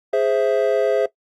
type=chord; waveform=triangle; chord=Ab augmented; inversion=none; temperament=equal; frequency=415.3 / 523.3 / 659.3 Hz; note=Ab4 / C5 / E5; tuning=0 / 0 / 0 cents; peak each=-18 dBFS; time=0.13-1.06 s; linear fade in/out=5 ms; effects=noise-tail reverb RT60 0.1 s tail -18 dB re dry + Opus 48 kbps